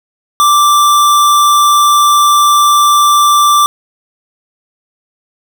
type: tone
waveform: square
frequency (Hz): 1174.7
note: D6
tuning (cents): 0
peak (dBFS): -6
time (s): 0.4-3.66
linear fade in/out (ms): 0
effects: none